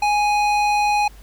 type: tone with band-pass filter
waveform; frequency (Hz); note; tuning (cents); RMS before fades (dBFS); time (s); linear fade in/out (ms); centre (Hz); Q
square; 830.6; G#5; 0; -18; 0.02-1.08; 5; 1700; 0.64
effects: added 50 Hz sine -41 dBFS peak until 1.22 s + pink hiss -50 dBFS RMS until 1.22 s